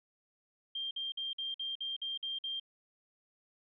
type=tone bursts; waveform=sine; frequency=3183 Hz; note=G7; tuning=26 cents sharp; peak=-35 dBFS; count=9; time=0.75-2.598 s; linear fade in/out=5 ms; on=160 ms; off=51 ms; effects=none